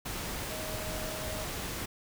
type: tone in noise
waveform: sine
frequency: 626 Hz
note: D#5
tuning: 10 cents sharp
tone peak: -41 dBFS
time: 0.5-1.45 s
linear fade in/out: 10 ms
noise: pink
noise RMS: -37 dBFS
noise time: 0.05-1.86 s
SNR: -7 dB
effects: none